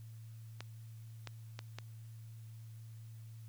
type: clicks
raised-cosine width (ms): 0.2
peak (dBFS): -26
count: 4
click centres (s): 0.606 / 1.273 / 1.591 / 1.786
effects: added 112 Hz sine -48 dBFS peak until 3.48 s + white hiss -68 dBFS RMS until 3.48 s